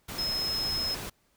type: tone in noise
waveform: sine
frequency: 5160 Hz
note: E8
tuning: 38 cents flat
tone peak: -28 dBFS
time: 0.18-0.95 s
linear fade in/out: 10 ms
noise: pink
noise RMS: -38 dBFS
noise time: 0.08-1.1 s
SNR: +7 dB
effects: pink hiss -69 dBFS RMS until 1.36 s